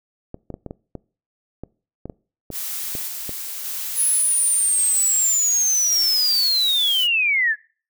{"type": "clicks", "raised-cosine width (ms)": 2, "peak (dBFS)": -18, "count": 12, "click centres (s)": [0.344, 0.503, 0.541, 0.663, 0.709, 0.953, 1.636, 2.056, 2.098, 2.503, 2.952, 3.293]}
{"type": "noise with tremolo", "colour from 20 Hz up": "blue", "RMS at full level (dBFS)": -28, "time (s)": [2.51, 7.08], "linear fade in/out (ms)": 50, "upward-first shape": "square", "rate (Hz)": 0.88, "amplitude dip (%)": 25}
{"type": "linear sweep", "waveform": "sine", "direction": "down", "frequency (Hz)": [10548, 1661.2], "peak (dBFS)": -16, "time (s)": [3.95, 7.56], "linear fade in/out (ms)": 50}
{"effects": ["noise-tail reverb RT60 0.4 s tail -23 dB re dry"]}